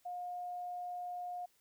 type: tone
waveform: sine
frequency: 714 Hz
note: F5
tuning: 38 cents sharp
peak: -39 dBFS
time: 0.05-1.46 s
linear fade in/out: 10 ms
effects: white hiss -72 dBFS RMS until 1.6 s